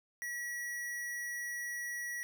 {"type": "tone", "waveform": "square", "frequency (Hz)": 1928, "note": "B6", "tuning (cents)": -42, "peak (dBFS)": -38, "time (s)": [0.22, 2.23], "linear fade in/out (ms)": 0, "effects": []}